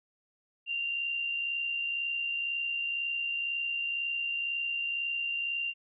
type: tone with amplitude modulation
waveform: sine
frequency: 2778 Hz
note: F7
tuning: 10 cents flat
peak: -28 dBFS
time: 0.66-5.74 s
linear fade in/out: 50 ms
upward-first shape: sine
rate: 62 Hz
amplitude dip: 40%
effects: none